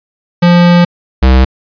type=tone pair in turn; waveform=square; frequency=174.61 / 64.75 Hz; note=F3 / C2; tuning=0 / -17 cents; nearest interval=octave + perfect fourth; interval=1717 cents; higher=first; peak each=-4 dBFS; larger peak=neither; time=0.42-0.85 / 1.22-1.45 s; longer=first; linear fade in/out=10 ms; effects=resampled to 11025 Hz